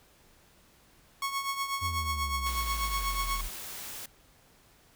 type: tone with tremolo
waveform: sawtooth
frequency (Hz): 1102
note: C#6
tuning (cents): -11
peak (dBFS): -24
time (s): 1.22-3.41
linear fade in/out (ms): 2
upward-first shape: triangle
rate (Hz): 8.2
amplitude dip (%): 70
type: exponential sweep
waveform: triangle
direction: down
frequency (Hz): 87.8 to 38.12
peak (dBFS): -31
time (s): 1.81-3.49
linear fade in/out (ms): 20
type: noise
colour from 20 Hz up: white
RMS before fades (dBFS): -41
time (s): 2.46-4.06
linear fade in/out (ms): 5
effects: pink hiss -61 dBFS RMS until 4.95 s